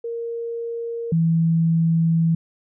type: tone pair in turn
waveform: sine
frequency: 465.3 / 164.51 Hz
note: A#4 / E3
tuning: -3 / -3 cents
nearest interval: octave + tritone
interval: 1800 cents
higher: first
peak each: -25 / -15 dBFS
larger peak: second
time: 0.04-1.12 / 1.12-2.35 s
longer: second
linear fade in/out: 5 ms
effects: none